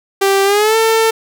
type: tone with pitch glide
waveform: sawtooth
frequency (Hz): 392 to 447.7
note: G4 to A4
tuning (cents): 0 to +30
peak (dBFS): -6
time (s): 0.21-1.11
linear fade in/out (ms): 10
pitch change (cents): +230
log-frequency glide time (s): 0.44-0.76
effects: none